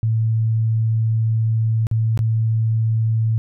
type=tone with dropouts; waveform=sine; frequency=111.8 Hz; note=A2; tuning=28 cents sharp; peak=-15 dBFS; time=0.03-3.38 s; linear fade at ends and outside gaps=0 ms; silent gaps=1.869-1.913 / 2.175-2.191 s; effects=none

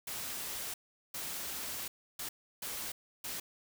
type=noise bursts at uneven times; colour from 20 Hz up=white; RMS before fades=-40 dBFS; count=5; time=0.07-0.74 / 1.14-1.88 / 2.19-2.29 / 2.62-2.92 / 3.24-3.4 s; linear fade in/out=5 ms; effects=none

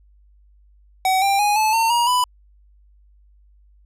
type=tone with pitch steps; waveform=square; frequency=756 / 791.3 / 828.2 / 866.9 / 907.4 / 949.8 / 994.1 Hz; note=F#5 / G5 / G#5 / A5 / A#5 / A#5 / B5; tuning=+37 / +16 / -5 / -26 / -47 / +32 / +11 cents; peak=-16 dBFS; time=1.05-2.24 s; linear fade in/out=2 ms; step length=170 ms; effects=added 50 Hz sine -50 dBFS peak until 3.85 s + resampled to 32000 Hz

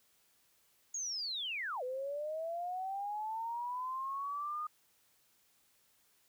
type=linear two-way sweep; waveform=sine; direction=down then up; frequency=6730 to 495.3 to 1233 Hz; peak=-36 dBFS; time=0.94-4.67 s; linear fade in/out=5 ms; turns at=1.83 s; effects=white hiss -71 dBFS RMS until 6.28 s

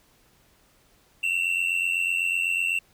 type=tone pair together; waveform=triangle; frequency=2664 / 2752 Hz; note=E7 / F7; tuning=+18 / -26 cents; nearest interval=minor second; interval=56 cents; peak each=-24 dBFS; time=1.23-2.79 s; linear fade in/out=5 ms; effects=pink hiss -61 dBFS RMS until 2.93 s

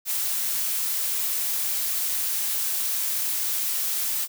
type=noise; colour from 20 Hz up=blue; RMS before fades=-26 dBFS; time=0.05-4.28 s; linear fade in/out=50 ms; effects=none

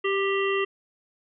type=harmonic tone with a mistuned harmonic; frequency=392 Hz; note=G4; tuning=in tune; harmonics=1 / 3 / 5 / 7 / 8; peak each=-24 / -30 / -31 / -31 / -38 dBFS; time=0.04-0.65 s; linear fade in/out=10 ms; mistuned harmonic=3; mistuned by=+16 cents; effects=none

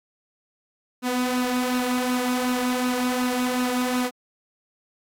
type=tone with flanger; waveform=sawtooth; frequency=250 Hz; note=B3; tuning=21 cents sharp; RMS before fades=-24 dBFS; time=1.02-4.11 s; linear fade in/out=50 ms; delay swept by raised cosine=0.73 to 3.23 ms; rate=2.7 Hz; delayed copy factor=+0.5; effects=AAC 64 kbps

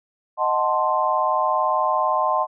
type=chord; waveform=sine; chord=D# diminished seventh; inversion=none; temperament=equal; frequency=622.3 / 740 / 880 / 1046.5 Hz; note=D#5 / F#5 / A5 / C6; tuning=0 / 0 / 0 / 0 cents; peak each=-24 / -25 / -24 / -21 dBFS; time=0.37-2.47 s; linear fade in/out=50 ms; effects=none

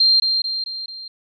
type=tone with echo; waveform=sine; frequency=4178 Hz; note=C8; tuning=3 cents flat; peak=-11 dBFS; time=0-0.2 s; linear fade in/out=5 ms; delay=220 ms; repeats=4; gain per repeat=-5 dB; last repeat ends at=1.08 s; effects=none

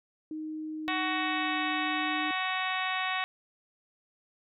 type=tone with pitch glide; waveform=sine; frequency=311.1 to 304.3 Hz; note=D#4 to D#4; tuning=0 to -38 cents; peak=-34 dBFS; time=0.31-2.31 s; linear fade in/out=2 ms; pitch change=-38 cents; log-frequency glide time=1.14-1.58 s
type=harmonic tone; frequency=373 Hz; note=F#4; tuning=14 cents sharp; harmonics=2 / 3 / 4 / 5 / 6 / 7 / 8 / 9 / 10; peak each=-35 / -35 / -40 / -35 / -38 / -37 / -42 / -44 / -40 dBFS; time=0.88-3.24 s; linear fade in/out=0 ms
effects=none

